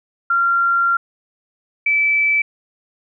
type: tone pair in turn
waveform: sine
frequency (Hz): 1380 / 2312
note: F6 / D7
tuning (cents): -21 / -28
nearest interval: major sixth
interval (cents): 893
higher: second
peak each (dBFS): -13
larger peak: neither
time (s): 0.3-0.97 / 1.86-2.42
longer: first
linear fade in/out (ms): 5
effects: none